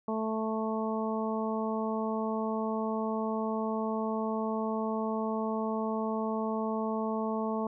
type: harmonic tone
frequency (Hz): 220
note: A3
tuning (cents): 0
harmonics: 1 / 2 / 3 / 4 / 5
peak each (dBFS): -32 / -35 / -37 / -38 / -39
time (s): 0.08-7.67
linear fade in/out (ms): 2
effects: none